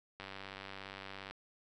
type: click train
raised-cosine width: 0.3 ms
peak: -29 dBFS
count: 109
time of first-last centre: 0.2-1.31 s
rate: 97.3 Hz
effects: none